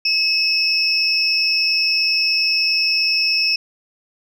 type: tone cluster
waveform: sine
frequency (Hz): 2577 / 5200 / 5430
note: E7 / E8 / F8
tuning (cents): -40 / -24 / -50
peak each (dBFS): -19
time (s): 0.05-3.56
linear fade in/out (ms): 5
effects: tanh soft clip ceiling -6 dBFS